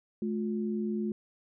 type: tone pair together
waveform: sine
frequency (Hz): 214.9 / 356.1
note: A3 / F4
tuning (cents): -41 / +34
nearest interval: major sixth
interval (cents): 875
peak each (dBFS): -30 / -35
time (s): 0.22-1.12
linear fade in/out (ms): 2
effects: none